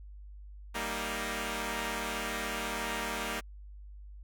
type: chord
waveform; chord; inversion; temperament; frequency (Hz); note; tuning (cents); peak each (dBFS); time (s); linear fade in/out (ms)
5% pulse; Eb major; first; equal; 196 / 233.1 / 311.1; G3 / Bb3 / Eb4; 0 / 0 / 0; -27 / -25 / -28; 0.74-3.41; 20
effects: added 50 Hz sine -45 dBFS peak until 4.23 s